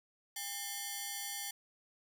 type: ring-modulated tone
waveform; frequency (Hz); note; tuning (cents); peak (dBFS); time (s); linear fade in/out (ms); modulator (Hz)
5% pulse; 1303; E6; -20; -24; 0.36-1.51; 5; 495
effects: none